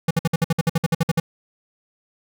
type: tone bursts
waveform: square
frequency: 164.81 Hz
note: E3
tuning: in tune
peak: -16 dBFS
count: 14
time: 0.08-1.2 s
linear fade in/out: 5 ms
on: 28 ms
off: 56 ms
effects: none